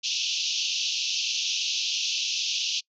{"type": "band-pass noise", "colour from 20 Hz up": "pink", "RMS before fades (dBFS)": -28, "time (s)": [0.03, 2.81], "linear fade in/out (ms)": 20, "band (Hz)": [2600, 6400], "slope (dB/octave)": 96, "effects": ["noise-tail reverb RT60 0.1 s tail -25 dB re dry"]}